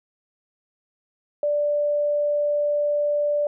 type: tone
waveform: sine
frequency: 587 Hz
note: D5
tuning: 1 cent flat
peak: -19 dBFS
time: 1.43-3.47 s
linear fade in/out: 2 ms
effects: none